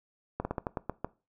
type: slowing click train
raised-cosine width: 1 ms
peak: -17 dBFS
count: 8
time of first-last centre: 0.4-1.046 s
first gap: 50 ms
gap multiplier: 1.2
effects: noise-tail reverb RT60 0.3 s tail -20 dB re dry